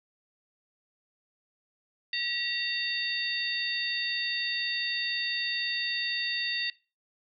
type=harmonic tone with a mistuned harmonic; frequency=914 Hz; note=A#5; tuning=34 cents flat; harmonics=2 / 3 / 4 / 5; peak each=-34 / -34 / -34 / -34 dBFS; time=2.13-6.7 s; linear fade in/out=2 ms; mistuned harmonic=2; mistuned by=+92 cents; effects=noise-tail reverb RT60 0.3 s tail -19 dB re dry